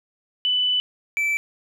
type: tone pair in turn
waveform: sine / triangle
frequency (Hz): 2990 / 2322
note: F#7 / D7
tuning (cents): +17 / -20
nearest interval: major third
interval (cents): 437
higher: first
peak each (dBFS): -18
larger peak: neither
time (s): 0.45-0.8 / 1.17-1.37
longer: first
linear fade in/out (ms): 0
effects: none